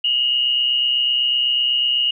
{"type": "tone pair together", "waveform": "sine", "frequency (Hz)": [2861, 2989], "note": ["F7", "F#7"], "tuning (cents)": [41, 17], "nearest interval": "minor second", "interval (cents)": 76, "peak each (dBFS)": [-16, -24], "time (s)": [0.04, 2.11], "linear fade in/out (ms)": 5, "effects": []}